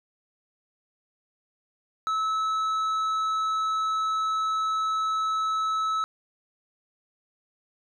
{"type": "tone with tanh clipping", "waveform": "sine", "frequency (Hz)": 1300, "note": "E6", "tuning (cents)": -24, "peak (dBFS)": -25, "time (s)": [2.07, 6.04], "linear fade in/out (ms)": 0, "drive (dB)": 7, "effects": []}